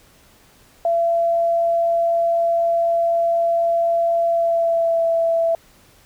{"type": "tone with pitch glide", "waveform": "sine", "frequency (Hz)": [676, 664.8], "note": ["E5", "E5"], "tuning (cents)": [43, 15], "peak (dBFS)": -15, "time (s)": [0.85, 5.55], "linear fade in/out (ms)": 2, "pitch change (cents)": -28, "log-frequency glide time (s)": [4.27, 5.04], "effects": ["pink hiss -52 dBFS RMS until 6.05 s"]}